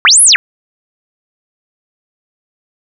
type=linear two-way sweep; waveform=sine; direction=up then down; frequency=996 to 11175 to 1394 Hz; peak=-3 dBFS; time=0.05-0.36 s; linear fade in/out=0 ms; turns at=0.22 s; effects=none